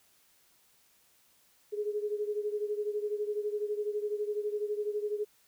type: beating tone pair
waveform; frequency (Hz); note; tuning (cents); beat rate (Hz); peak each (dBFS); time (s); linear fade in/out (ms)
sine; 415.3 / 427.3; G#4 / G#4; 0 / +49; 12; -32 / -36; 1.72-5.25; 20
effects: white hiss -66 dBFS RMS until 5.47 s